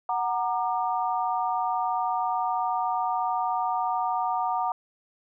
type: chord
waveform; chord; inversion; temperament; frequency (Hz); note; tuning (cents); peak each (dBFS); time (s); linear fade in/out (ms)
sine; Gb augmented; none; equal with one note detuned; 740 / 932.3 / 1198.6; Gb5 / Bb5 / D6; 0 / 0 / +35; -27 / -28 / -31; 0.09-4.72; 2
effects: none